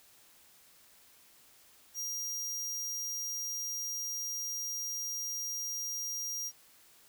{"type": "tone", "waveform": "40% pulse", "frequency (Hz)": 5700, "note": "F8", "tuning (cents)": 34, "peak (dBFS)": -34, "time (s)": [1.94, 6.52], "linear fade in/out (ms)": 50, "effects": ["white hiss -61 dBFS RMS until 7.08 s"]}